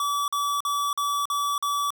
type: tone bursts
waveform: square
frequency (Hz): 1149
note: D6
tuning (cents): -38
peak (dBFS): -24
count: 6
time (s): 0-1.905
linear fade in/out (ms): 2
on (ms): 280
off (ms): 45
effects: none